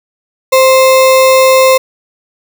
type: tone with sample-and-hold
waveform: sine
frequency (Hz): 523.3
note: C5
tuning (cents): 0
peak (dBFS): -3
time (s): 0.52-1.78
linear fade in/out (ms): 10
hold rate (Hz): 1575
effects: none